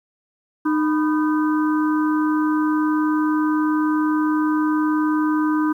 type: harmonic tone with a mistuned harmonic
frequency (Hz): 306.5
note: D#4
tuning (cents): -26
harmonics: 1 / 3 / 4 / 5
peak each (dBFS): -17 / -27 / -29 / -31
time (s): 0.65-5.73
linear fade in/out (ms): 10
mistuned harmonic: 3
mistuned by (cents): +130
effects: 9-bit